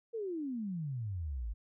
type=exponential sweep; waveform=sine; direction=down; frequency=474.1 to 49.91 Hz; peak=-35 dBFS; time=0.13-1.54 s; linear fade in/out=20 ms; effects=none